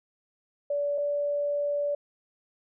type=tone pair in turn; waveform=sine; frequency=576 / 578.7 Hz; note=D5 / D5; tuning=-34 / -26 cents; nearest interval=unison; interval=8 cents; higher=second; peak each=-25 dBFS; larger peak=neither; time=0.7-0.98 / 0.98-1.95 s; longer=second; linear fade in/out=5 ms; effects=none